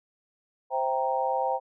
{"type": "chord", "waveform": "sine", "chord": "C dominant seventh", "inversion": "none", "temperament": "equal", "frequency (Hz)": [523.3, 659.3, 784, 932.3], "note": ["C5", "E5", "G5", "Bb5"], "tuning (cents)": [0, 0, 0, 0], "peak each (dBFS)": [-29, -34, -28, -30], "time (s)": [0.7, 1.6], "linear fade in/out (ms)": 50, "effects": []}